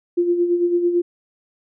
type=tone with tremolo; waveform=sine; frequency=348.8 Hz; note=F4; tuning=2 cents flat; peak=-13 dBFS; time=0.17-1.02 s; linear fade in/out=10 ms; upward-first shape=sine; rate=9 Hz; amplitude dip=55%; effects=none